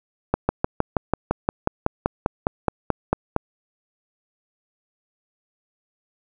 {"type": "slowing click train", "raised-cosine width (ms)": 1, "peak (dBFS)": -4, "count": 17, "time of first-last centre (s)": [0.34, 3.364], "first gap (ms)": 150, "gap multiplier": 1.03, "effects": []}